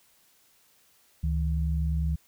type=tone pair together; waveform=sine; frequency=71.27 / 160 Hz; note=C#2 / D#3; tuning=+49 / +49 cents; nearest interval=octave + major second; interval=1400 cents; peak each=-25 / -30 dBFS; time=1.23-2.16 s; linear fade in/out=10 ms; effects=white hiss -63 dBFS RMS until 2.27 s